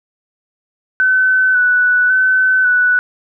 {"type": "tone with vibrato", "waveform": "sine", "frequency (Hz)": 1500, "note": "F#6", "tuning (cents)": 23, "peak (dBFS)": -9, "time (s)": [1, 2.99], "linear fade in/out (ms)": 0, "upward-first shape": "square", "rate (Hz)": 0.91, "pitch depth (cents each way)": 21, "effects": []}